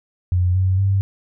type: tone with pitch steps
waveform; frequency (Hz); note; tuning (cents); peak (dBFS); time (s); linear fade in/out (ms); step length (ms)
sine; 90 / 93.77 / 97.69; F#2 / F#2 / G2; -47 / +24 / -5; -14; 0.32-1.01; 0; 230
effects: none